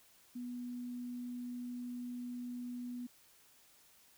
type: tone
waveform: sine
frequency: 244.9 Hz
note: B3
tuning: 14 cents flat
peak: -40 dBFS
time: 0.35-3.07 s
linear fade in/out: 10 ms
effects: white hiss -65 dBFS RMS until 4.17 s